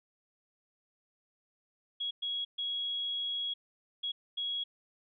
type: tone bursts at uneven times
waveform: sine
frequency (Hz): 3322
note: G#7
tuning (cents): 0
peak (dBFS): -32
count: 5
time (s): 2-2.11 / 2.22-2.45 / 2.58-3.54 / 4.03-4.12 / 4.37-4.64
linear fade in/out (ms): 10
effects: none